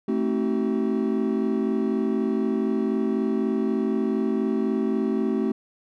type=chord; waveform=triangle; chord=A diminished seventh; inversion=none; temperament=just; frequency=220 / 264 / 316.8 / 380.2 Hz; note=A3 / C4 / Eb4 / Gb4; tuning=0 / +16 / +31 / +47 cents; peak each=-23 / -25 / -29 / -25 dBFS; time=0.08-5.52 s; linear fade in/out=5 ms; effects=none